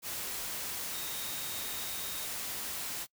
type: tone in noise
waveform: sine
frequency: 3729 Hz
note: A#7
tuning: in tune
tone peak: -45 dBFS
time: 0.9-2.28 s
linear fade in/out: 50 ms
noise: white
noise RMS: -38 dBFS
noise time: 0.02-3.07 s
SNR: -10 dB
effects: noise-tail reverb RT60 0.1 s tail -25 dB re dry